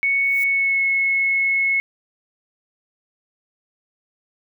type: tone with pitch glide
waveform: sine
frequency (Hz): 2217 to 2186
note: C#7 to C#7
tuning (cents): 0 to -25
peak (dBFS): -16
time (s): 0.03-1.8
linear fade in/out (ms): 0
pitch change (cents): -25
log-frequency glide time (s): 0.44-0.83
type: noise with exponential growth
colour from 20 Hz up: violet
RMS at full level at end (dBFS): -32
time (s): 0.15-0.44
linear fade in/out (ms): 5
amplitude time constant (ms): 62
effects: none